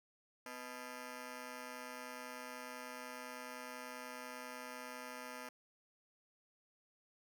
10% pulse ring-modulated tone, 374.1 Hz, F#4, 19 cents sharp, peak -35 dBFS, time 0.46-5.49 s, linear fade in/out 2 ms, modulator 122 Hz, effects none

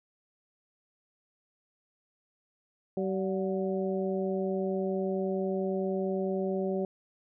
harmonic tone with a mistuned harmonic, 191.1 Hz, G3, 44 cents flat, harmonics 1 / 2 / 3 / 4, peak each -32 / -31 / -35 / -42 dBFS, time 2.97-6.85 s, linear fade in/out 2 ms, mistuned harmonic 4, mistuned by -71 cents, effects none

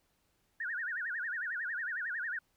sine tone with vibrato, 1638 Hz, G#6, 24 cents flat, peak -34 dBFS, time 0.6-2.39 s, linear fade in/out 5 ms, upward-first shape sine, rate 11 Hz, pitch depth 240 cents each way, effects pink hiss -75 dBFS RMS until 2.56 s

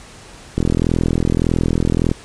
click train, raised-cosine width 3 ms, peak -3 dBFS, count 65, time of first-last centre 0.58-2.115 s, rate 41.7 Hz, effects pink hiss -40 dBFS RMS until 2.24 s + resampled to 22050 Hz

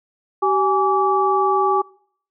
sine tone cluster, 384.6 / 828 / 1155 Hz, G4 / G#5 / D6, -33 / -5 / -29 cents, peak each -19 dBFS, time 0.42-1.82 s, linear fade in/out 10 ms, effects noise-tail reverb RT60 0.6 s tail -24 dB re dry

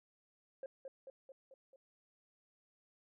sine tone with echo, 534 Hz, C5, 35 cents sharp, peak -40 dBFS, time 0.63-0.66 s, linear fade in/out 2 ms, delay 220 ms, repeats 5, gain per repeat -4 dB, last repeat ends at 1.76 s, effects tanh soft clip ceiling -40 dBFS

